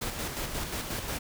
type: noise with tremolo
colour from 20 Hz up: pink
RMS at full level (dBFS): -33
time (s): 0.01-1.19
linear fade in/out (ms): 10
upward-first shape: square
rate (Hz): 5.6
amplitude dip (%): 40
effects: none